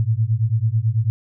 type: beating tone pair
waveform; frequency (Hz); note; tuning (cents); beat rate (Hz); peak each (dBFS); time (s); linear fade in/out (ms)
sine; 107.1 / 116.2; A2 / A#2; -46 / -5; 9.1; -19; 0-1.1; 0
effects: none